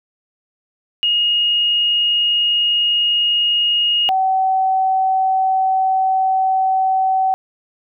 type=tone pair in turn; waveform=sine; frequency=2865 / 760.5 Hz; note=F7 / F#5; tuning=+44 / +47 cents; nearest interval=octave + major seventh; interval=2297 cents; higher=first; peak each=-13 dBFS; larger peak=neither; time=1.03-4.09 / 4.09-7.34 s; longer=second; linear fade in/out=0 ms; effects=none